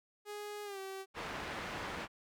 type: tone with pitch glide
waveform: sawtooth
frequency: 415.3 to 385.3 Hz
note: G#4 to G4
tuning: 0 to -30 cents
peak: -38 dBFS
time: 0.25-1.06 s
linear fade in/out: 50 ms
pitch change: -130 cents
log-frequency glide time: 0.64-0.79 s
type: low-pass noise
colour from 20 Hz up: white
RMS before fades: -42 dBFS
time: 1.14-2.08 s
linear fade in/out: 50 ms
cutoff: 1900 Hz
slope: 12 dB/octave
effects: none